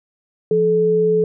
sine tone pair together, 172.77 / 432.1 Hz, F3 / A4, -18 / -31 cents, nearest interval octave + major third, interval 1587 cents, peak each -22 / -13 dBFS, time 0.51-1.24 s, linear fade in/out 2 ms, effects none

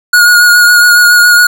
square tone with vibrato, 1443 Hz, F#6, 44 cents flat, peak -3 dBFS, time 0.13-1.47 s, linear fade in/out 5 ms, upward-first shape triangle, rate 7.2 Hz, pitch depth 24 cents each way, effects none

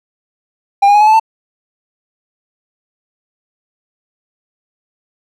triangle tone with pitch steps, 799 / 816.3 / 833.9 / 851.9 / 870.3 / 889.1 Hz, G5 / G#5 / G#5 / G#5 / A5 / A5, +33 / -30 / +7 / +44 / -19 / +18 cents, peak -3 dBFS, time 0.82-1.198 s, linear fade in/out 10 ms, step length 63 ms, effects none

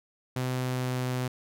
sawtooth tone with pitch glide, 127.5 to 126.62 Hz, C3 to B2, -44 to +44 cents, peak -24 dBFS, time 0.36-1.28 s, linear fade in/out 5 ms, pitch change -12 cents, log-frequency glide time 0.57-1.12 s, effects none

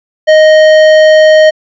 sine tone with tanh clipping, 622.3 Hz, D#5, in tune, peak -3 dBFS, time 0.27-1.51 s, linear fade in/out 20 ms, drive 14 dB, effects resampled to 16000 Hz

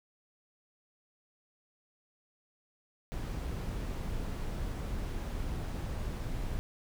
brown noise, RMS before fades -36 dBFS, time 3.12-6.59 s, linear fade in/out 0 ms, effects none

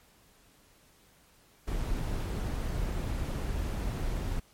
brown noise, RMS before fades -32 dBFS, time 1.67-4.4 s, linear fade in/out 10 ms, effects pink hiss -62 dBFS RMS until 4.53 s + MP3 64 kbps

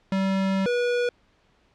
square tone pair in turn, 192.6 / 485.3 Hz, G3 / B4, -30 / -30 cents, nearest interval octave + major third, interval 1600 cents, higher second, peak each -22 dBFS, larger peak neither, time 0.12-0.66 / 0.66-1.09 s, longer first, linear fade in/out 2 ms, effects pink hiss -63 dBFS RMS until 1.74 s + low-pass 4000 Hz 12 dB/octave

